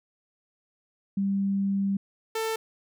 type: tone pair in turn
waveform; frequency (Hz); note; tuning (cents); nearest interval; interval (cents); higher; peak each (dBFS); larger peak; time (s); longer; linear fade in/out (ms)
sine / sawtooth; 197 / 445.2; G3 / A4; +9 / +20; octave + major second; 1411; second; -23; neither; 1.17-1.97 / 2.35-2.56; first; 5
effects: none